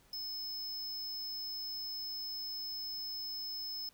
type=tone; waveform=square; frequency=5210 Hz; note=E8; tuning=21 cents flat; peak=-39 dBFS; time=0.13-3.89 s; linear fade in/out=2 ms; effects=pink hiss -66 dBFS RMS until 3.93 s